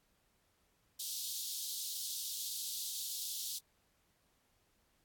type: high-pass noise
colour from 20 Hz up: pink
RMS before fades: -41 dBFS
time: 0.99-3.59 s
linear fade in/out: 10 ms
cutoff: 3500 Hz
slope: 48 dB/octave
effects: pink hiss -75 dBFS RMS until 5.04 s + AAC 64 kbps